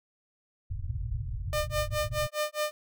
white low-pass noise, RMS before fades -34 dBFS, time 0.7-2.27 s, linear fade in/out 10 ms, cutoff 130 Hz, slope 96 dB/octave
sawtooth tone with tremolo, 603 Hz, D5, 46 cents sharp, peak -22 dBFS, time 1.53-2.71 s, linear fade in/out 0 ms, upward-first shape sine, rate 4.8 Hz, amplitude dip 100%
effects none

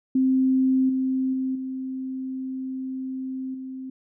sine tone with level steps, 261.6 Hz, C4, in tune, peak -17 / -21 / -23 / -28 / -32 dBFS, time 0.15-3.9 s, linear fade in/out 5 ms, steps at 0.89 / 1.33 / 1.55 / 3.54 s, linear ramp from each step 5 ms, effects none

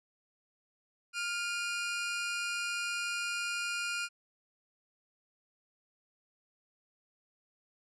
sawtooth tone pair together, 1403.2 / 2438 Hz, F6 / D#7, +8 / -36 cents, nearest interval minor seventh, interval 956 cents, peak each -31 / -34 dBFS, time 1.13-4.09 s, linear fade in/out 50 ms, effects resampled to 22050 Hz

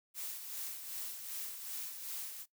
blue noise with tremolo, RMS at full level -41 dBFS, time 0.14-2.46 s, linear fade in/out 50 ms, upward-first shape sine, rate 2.6 Hz, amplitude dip 50%, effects noise-tail reverb RT60 0.1 s tail -17 dB re dry

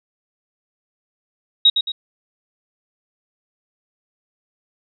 sine tone with echo, 3800 Hz, A#7, 33 cents sharp, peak -8 dBFS, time 1.65-1.7 s, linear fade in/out 5 ms, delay 110 ms, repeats 2, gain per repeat -7 dB, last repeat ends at 1.92 s, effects none

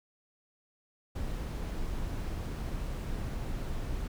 brown noise, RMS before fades -35 dBFS, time 1.15-4.08 s, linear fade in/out 10 ms, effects none

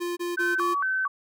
square tone bursts, 349.2 Hz, F4, in tune, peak -28 dBFS, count 4, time 0-0.749 s, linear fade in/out 20 ms, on 170 ms, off 23 ms
sine tone with vibrato, 1318.5 Hz, E6, in tune, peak -23 dBFS, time 0.37-1.08 s, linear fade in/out 10 ms, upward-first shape square, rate 2.2 Hz, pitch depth 260 cents each way
effects none

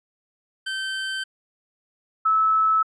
25% pulse / sine tone pair in turn, 1549 / 1303.2 Hz, G6 / E6, -21 / -20 cents, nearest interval minor third, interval 299 cents, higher first, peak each -22 / -16 dBFS, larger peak second, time 0.66-1.24 / 2.25-2.83 s, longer neither, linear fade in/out 10 ms, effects low-pass 7000 Hz 12 dB/octave

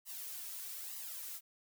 blue noise with flanger, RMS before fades -45 dBFS, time 0.05-1.41 s, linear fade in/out 50 ms, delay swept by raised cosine 1 to 3.1 ms, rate 1.1 Hz, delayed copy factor +0.85, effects none

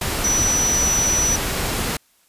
sine tone in noise, 5920 Hz, F#8, in tune, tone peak -17 dBFS, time 0.24-1.36 s, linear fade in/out 5 ms, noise pink, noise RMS -23 dBFS, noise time 0.01-1.97 s, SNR +3 dB, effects white hiss -59 dBFS RMS until 2.28 s + resampled to 32000 Hz

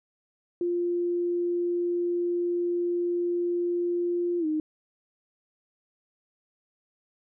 sine tone with pitch glide, 349.2 to 309.3 Hz, F4 to D#4, 0 to -10 cents, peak -24 dBFS, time 0.61-4.6 s, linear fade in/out 2 ms, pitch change -210 cents, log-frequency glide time 4.39-4.46 s, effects none

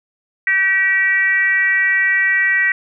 sine tone with frequency modulation, 1927 Hz, B6, 43 cents flat, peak -12 dBFS, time 0.47-2.72 s, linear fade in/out 2 ms, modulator 385 Hz, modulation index 0.68, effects none

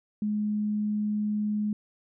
sine tone, 210.2 Hz, G#3, 21 cents sharp, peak -25 dBFS, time 0.22-1.73 s, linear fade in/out 2 ms, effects none

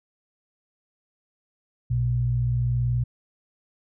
sine tone pair together, 61 / 122 Hz, B1 / B2, -21 / -21 cents, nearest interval octave, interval 1200 cents, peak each -29 / -21 dBFS, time 1.9-3.04 s, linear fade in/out 10 ms, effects none

